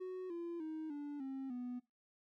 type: tone with pitch steps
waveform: triangle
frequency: 369.9 / 341.2 / 314.7 / 290.2 / 267.7 / 246.9 Hz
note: F#4 / F4 / D#4 / D4 / C4 / B3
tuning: 0 / -40 / +20 / -21 / +40 / 0 cents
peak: -38 dBFS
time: 0-1.8 s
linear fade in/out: 20 ms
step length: 300 ms
effects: noise-tail reverb RT60 0.2 s tail -18 dB re dry + tanh soft clip ceiling -35 dBFS